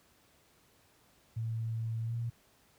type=tone with pitch glide; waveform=sine; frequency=113.2 to 117.06 Hz; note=A2 to A#2; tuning=+50 to +8 cents; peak=-32 dBFS; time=1.36-2.3 s; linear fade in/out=10 ms; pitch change=+58 cents; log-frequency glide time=2.04-2.14 s; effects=pink hiss -66 dBFS RMS until 2.78 s + high-pass 60 Hz 12 dB/octave